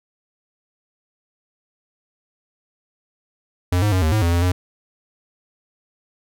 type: tone with pitch steps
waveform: square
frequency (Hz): 89.5 / 104.6 / 92.8 / 78.6 / 108 / 85.1 / 86.2 / 90.3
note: F2 / G#2 / F#2 / D#2 / A2 / F2 / F2 / F#2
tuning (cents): +43 / +13 / +6 / +18 / -32 / -44 / -22 / -42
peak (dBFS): -16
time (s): 3.72-4.52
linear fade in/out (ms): 5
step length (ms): 100
effects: none